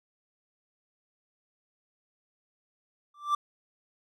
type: tone with exponential growth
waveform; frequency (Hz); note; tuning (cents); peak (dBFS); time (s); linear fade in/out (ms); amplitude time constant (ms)
triangle; 1174.7; D6; 0; -18; 3.14-3.35; 5; 45
effects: none